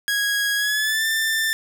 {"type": "tone with pitch glide", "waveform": "sawtooth", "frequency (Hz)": [1653, 1781.9], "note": ["G#6", "A6"], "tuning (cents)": [-9, 21], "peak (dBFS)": -16, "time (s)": [0.08, 1.53], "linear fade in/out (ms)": 0, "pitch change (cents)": 130, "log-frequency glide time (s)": [0.56, 1.05], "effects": []}